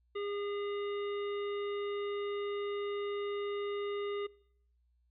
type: harmonic tone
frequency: 407 Hz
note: G#4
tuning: 35 cents flat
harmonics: 1 / 3 / 5 / 7 / 9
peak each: -35 / -45 / -49 / -52 / -54 dBFS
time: 0.15-4.27 s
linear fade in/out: 10 ms
effects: noise-tail reverb RT60 0.7 s tail -23 dB re dry + added 60 Hz sine -69 dBFS peak until 5.1 s